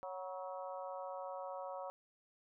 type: harmonic tone with a mistuned harmonic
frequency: 185 Hz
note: F#3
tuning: in tune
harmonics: 3 / 4 / 5 / 6 / 7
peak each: -45 / -48 / -49 / -52 / -54 dBFS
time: 0.03-1.9 s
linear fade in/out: 0 ms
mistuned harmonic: 5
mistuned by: +50 cents
effects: none

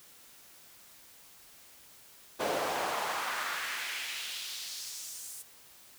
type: noise with high-pass filter sweep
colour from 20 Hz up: brown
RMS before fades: -36 dBFS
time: 2.39-5.43 s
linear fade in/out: 20 ms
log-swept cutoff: 500 to 9100 Hz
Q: 1.7
effects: white hiss -56 dBFS RMS until 5.98 s

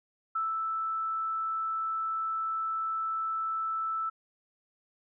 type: tone with ADSR envelope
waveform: sine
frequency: 1318.5 Hz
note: E6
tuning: in tune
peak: -27 dBFS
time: 0.35-4.1 s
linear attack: 8 ms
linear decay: 170 ms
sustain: -2 dB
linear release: 12 ms
effects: none

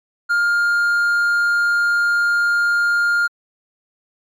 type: tone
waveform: triangle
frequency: 1408 Hz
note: F6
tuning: 14 cents sharp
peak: -12 dBFS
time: 0.29-3.28 s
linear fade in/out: 20 ms
effects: MP3 96 kbps

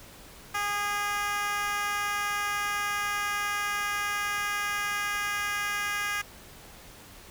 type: tone with high-pass filter sweep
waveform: 10% pulse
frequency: 410 Hz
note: G#4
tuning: 22 cents flat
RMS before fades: -30 dBFS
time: 0.54-6.22 s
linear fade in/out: 10 ms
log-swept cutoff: 1000 to 1500 Hz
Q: 1.5
effects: pink hiss -49 dBFS RMS until 7.3 s

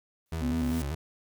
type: noise with exponential growth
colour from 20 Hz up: white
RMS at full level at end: -41 dBFS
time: 0.26-0.82 s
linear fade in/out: 1 ms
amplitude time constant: 120 ms
type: tone with vibrato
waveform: 30% pulse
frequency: 75.3 Hz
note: D2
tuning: 44 cents sharp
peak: -28 dBFS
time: 0.32-0.95 s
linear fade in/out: 5 ms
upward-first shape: square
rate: 5.1 Hz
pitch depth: 130 cents each way
type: tone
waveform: sine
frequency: 246.9 Hz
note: B3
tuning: in tune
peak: -27 dBFS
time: 0.4-0.83 s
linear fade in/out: 50 ms
effects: none

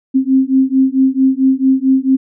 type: beating tone pair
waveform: sine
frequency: 262.5 / 267 Hz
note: C4 / C4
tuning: +6 / +35 cents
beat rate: 4.5 Hz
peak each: -12 dBFS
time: 0.14-2.17 s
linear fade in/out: 20 ms
effects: none

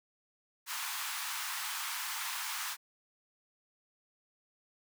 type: high-pass noise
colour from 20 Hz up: pink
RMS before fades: -38 dBFS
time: 0.66-2.77 s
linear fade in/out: 50 ms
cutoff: 890 Hz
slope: 48 dB/octave
effects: none

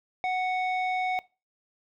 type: tone with low-pass filter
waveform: square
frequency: 740 Hz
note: F#5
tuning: in tune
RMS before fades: -28 dBFS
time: 0.24-1.19 s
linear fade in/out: 0 ms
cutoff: 2400 Hz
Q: 1.5
effects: noise-tail reverb RT60 0.3 s tail -22 dB re dry

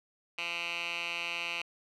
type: tone with band-pass filter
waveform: 10% pulse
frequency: 170.9 Hz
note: F3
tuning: 37 cents flat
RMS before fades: -36 dBFS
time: 0.38-1.62 s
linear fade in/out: 5 ms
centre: 2700 Hz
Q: 3.4
effects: none

